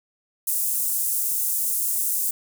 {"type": "high-pass noise", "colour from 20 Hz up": "pink", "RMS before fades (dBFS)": -24, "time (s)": [0.47, 2.31], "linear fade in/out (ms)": 5, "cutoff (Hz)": 8600, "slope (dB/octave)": 24, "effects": []}